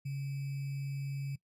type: tone with sample-and-hold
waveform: sine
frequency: 138.3 Hz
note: C#3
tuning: 4 cents flat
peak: -34 dBFS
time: 0.05-1.36 s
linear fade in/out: 10 ms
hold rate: 2450 Hz
effects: noise-tail reverb RT60 0.1 s tail -20 dB re dry + resampled to 32000 Hz